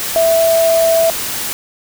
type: tone in noise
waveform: sine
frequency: 659.3 Hz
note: E5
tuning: in tune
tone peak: -9 dBFS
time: 0.16-1.1 s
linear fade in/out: 0 ms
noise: white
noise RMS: -21 dBFS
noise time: 0-1.53 s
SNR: +9 dB
effects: none